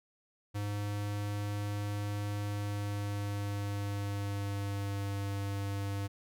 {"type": "tone with pitch glide", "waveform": "square", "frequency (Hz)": [102.7, 99.78], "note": ["G#2", "G2"], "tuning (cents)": [-19, 31], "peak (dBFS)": -34, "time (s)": [0.54, 6.08], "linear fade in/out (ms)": 20, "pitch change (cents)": -50, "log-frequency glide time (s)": [2.41, 5.15], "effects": []}